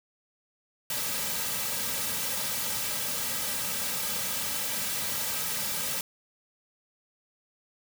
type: noise with comb filter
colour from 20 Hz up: white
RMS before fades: -31 dBFS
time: 0.9-6.01 s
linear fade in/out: 2 ms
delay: 2.8 ms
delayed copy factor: -0.8
effects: none